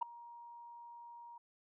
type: tone with ADSR envelope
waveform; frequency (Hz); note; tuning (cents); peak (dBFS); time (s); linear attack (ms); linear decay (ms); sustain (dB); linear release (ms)
sine; 944; A#5; +22; -28; 0.01-1.38; 14; 5; -22; 5
effects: tanh soft clip ceiling -25 dBFS